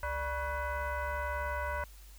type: tone with frequency modulation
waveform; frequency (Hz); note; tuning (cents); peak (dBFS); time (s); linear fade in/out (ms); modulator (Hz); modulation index
sine; 451.6; A4; +45; -32; 0.03-1.84; 2; 520; 2.5
effects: added 50 Hz sine -50 dBFS peak until 2.18 s + white hiss -59 dBFS RMS until 2.18 s